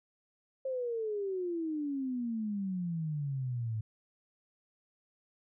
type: exponential sweep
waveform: sine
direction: down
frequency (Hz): 536 to 107.2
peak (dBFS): -32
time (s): 0.65-3.81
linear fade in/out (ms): 5
effects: none